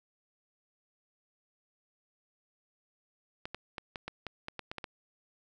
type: clicks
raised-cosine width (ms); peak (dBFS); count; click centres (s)
0.3; -22; 11; 3.455 / 3.546 / 3.782 / 3.958 / 4.08 / 4.267 / 4.484 / 4.593 / 4.715 / 4.783 / 4.842
effects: none